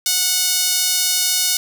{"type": "tone with high-pass filter", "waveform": "sawtooth", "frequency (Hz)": 734, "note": "F#5", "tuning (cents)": -14, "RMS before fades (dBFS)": -18, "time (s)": [0.06, 1.57], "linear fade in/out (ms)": 2, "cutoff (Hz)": 4800, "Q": 1.1, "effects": []}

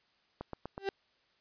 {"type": "click train", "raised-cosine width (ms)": 1, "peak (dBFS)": -25, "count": 4, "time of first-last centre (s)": [0.41, 0.779], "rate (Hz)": 8.13}
{"type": "tone with exponential growth", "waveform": "35% pulse", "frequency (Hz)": 392, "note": "G4", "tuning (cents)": 0, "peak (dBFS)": -26, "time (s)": [0.77, 0.89], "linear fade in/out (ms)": 1, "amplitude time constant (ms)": 26}
{"effects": ["white hiss -71 dBFS RMS until 1.4 s", "resampled to 11025 Hz"]}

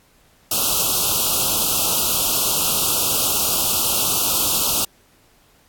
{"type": "band-stop noise", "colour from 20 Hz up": "white", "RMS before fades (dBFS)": -19, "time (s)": [0.51, 4.85], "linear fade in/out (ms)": 5, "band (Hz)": [1400, 2600], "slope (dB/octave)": 96, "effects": ["pink hiss -56 dBFS RMS until 5.68 s", "AAC 64 kbps"]}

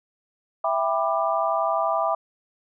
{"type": "chord", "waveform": "sine", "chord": "E minor seventh", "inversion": "none", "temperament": "just", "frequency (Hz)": [659.3, 791.1, 988.9, 1186.7], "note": ["E5", "G5", "B5", "D6"], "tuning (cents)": [0, 16, 2, 18], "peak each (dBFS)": [-24, -27, -28, -26], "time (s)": [0.64, 2.15], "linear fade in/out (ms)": 5, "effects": []}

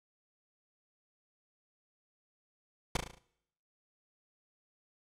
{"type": "noise with echo", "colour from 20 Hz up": "pink", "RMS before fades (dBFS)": -29, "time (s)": [2.95, 2.97], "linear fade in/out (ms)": 5, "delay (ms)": 36, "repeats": 6, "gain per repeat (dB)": -5, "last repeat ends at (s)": 3.186, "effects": ["noise-tail reverb RT60 0.8 s tail -23 dB re dry", "low-pass 8000 Hz 12 dB/octave"]}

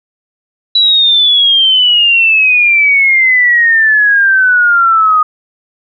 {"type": "exponential sweep", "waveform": "sine", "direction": "down", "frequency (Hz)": [3951, 1235], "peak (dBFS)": -5, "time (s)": [0.75, 5.23], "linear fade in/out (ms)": 5, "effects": []}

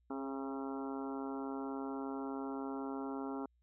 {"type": "harmonic tone with a mistuned harmonic", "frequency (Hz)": 135.6, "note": "C#3", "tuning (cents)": -38, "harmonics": [2, 3, 4, 5, 6, 7, 8, 9, 10], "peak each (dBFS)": [-40, -45, -53, -51, -49, -51, -54, -56, -52], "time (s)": [0.1, 3.46], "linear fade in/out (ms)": 5, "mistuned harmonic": 3, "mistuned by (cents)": 15, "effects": ["added 60 Hz sine -70 dBFS peak until 3.62 s"]}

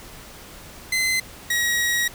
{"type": "tone pair in turn", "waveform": "sawtooth", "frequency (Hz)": [2054, 1902.3], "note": ["C7", "A#6"], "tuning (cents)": [-33, 35], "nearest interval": "minor second", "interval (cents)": 132, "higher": "first", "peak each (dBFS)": -16, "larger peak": "neither", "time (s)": [[0.92, 1.2], [1.5, 2.08]], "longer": "second", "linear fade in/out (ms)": 5, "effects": ["pink hiss -42 dBFS RMS until 2.14 s"]}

